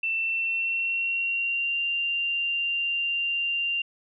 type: tone with pitch glide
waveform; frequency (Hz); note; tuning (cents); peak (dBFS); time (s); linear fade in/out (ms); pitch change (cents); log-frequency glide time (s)
sine; 2676 to 2782; E7 to F7; +25 to -7; -24; 0.03-3.82; 5; +68; 0.16-1.81
effects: none